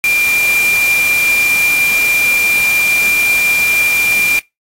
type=tone in noise; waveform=sine; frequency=2386 Hz; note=D7; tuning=27 cents sharp; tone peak=-10 dBFS; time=0.04-4.39 s; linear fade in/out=0 ms; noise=white; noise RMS=-21 dBFS; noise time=0.04-4.39 s; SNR=+8 dB; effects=noise-tail reverb RT60 0.2 s tail -24 dB re dry + AAC 48 kbps